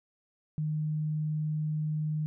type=tone; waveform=sine; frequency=153.5 Hz; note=D#3; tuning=23 cents flat; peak=-28 dBFS; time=0.58-2.26 s; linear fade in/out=0 ms; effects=none